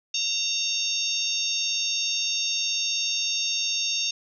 harmonic tone with a mistuned harmonic, 919 Hz, A#5, 25 cents flat, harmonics 3 / 4 / 5 / 6 / 7, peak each -30 / -29 / -35 / -29 / -31 dBFS, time 0.14-4.11 s, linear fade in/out 5 ms, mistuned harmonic 7, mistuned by -20 cents, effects none

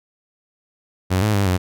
sawtooth tone with pitch steps, 92.9 / 106.6 / 99.9 / 91.2 Hz, F#2 / G#2 / G2 / F#2, +7 / +46 / +33 / -24 cents, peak -12 dBFS, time 1.1-1.58 s, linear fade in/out 20 ms, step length 120 ms, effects none

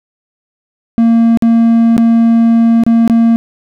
triangle tone with dropouts, 230 Hz, A#3, 23 cents flat, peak -3 dBFS, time 0.98-3.36 s, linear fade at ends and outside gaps 0 ms, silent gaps 1.373-1.423 / 1.967-1.979 / 2.836-2.865 / 3.077-3.098 s, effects none

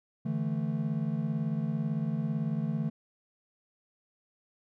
triangle chord, D suspended second, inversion none, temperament equal, 146.83 / 164.81 / 220 Hz, D3 / E3 / A3, 0 / 0 / 0 cents, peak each -31 dBFS, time 0.25-2.9 s, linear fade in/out 10 ms, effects none

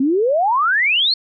sine exponential sweep, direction up, 254 to 4435 Hz, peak -13 dBFS, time 0-1.14 s, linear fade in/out 5 ms, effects none

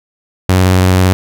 sawtooth tone with vibrato, 92.5 Hz, F#2, in tune, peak -3 dBFS, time 0.49-1.13 s, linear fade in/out 0 ms, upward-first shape square, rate 18 Hz, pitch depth 21 cents each way, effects none

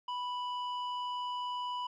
square tone with low-pass filter, 987.8 Hz, B5, in tune, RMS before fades -37 dBFS, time 0.08-1.87 s, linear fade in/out 5 ms, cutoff 2700 Hz, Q 1.4, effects none

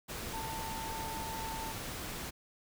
sine tone in noise, 893 Hz, A5, 25 cents sharp, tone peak -40 dBFS, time 0.32-1.73 s, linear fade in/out 20 ms, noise pink, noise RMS -41 dBFS, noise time 0.08-2.31 s, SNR -2 dB, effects none

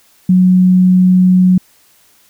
sine tone, 183.5 Hz, F#3, 14 cents flat, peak -5 dBFS, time 0.29-1.58 s, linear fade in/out 5 ms, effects white hiss -50 dBFS RMS until 2.29 s

